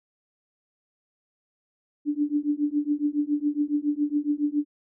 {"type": "tone with tremolo", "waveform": "sine", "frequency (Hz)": 293.7, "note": "D4", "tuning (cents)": 0, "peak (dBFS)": -18, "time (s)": [2.05, 4.65], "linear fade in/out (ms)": 50, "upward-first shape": "triangle", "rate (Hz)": 7.2, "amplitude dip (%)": 100, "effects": []}